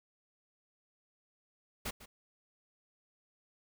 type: noise with echo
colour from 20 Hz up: pink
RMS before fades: -38 dBFS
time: 1.85-1.91 s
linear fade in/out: 10 ms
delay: 150 ms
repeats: 1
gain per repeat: -15 dB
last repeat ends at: 2.06 s
effects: none